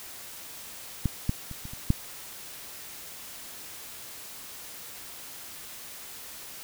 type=clicks; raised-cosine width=5 ms; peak=-12 / -12 / -26 / -27 / -28 / -8 dBFS; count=6; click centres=1.057 / 1.294 / 1.513 / 1.654 / 1.735 / 1.904 s; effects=white hiss -43 dBFS RMS until 6.63 s